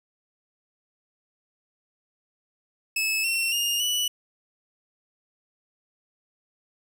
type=tone with pitch steps; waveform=sawtooth; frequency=2600 / 2714 / 2832 / 2956 Hz; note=E7 / E7 / F7 / F#7; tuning=-24 / +50 / +23 / -2 cents; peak=-20 dBFS; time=2.96-4.08 s; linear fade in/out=5 ms; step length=280 ms; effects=none